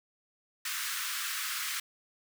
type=high-pass noise; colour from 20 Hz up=pink; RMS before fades=-35 dBFS; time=0.65-1.8 s; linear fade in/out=5 ms; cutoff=1200 Hz; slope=48 dB/octave; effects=none